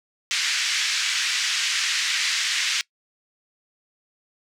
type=band-pass noise; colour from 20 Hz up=pink; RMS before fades=-24 dBFS; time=0.31-2.81 s; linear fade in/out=0 ms; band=1800 to 6700 Hz; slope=24 dB/octave; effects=noise-tail reverb RT60 0.1 s tail -22 dB re dry